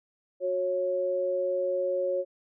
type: tone pair together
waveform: sine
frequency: 366.4 / 549 Hz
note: F#4 / C#5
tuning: -17 / -17 cents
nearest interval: perfect fifth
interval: 700 cents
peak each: -32 / -26 dBFS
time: 0.4-2.25 s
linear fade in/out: 50 ms
effects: none